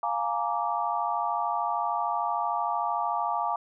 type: chord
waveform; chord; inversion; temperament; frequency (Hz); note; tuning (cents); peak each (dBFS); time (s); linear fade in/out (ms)
sine; Bb dominant seventh; second; just; 699.2 / 839.1 / 932.3 / 1165.4; F5 / Ab5 / Bb5 / D6; +2 / +18 / 0 / -14; -31; 0.03-3.56; 2
effects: none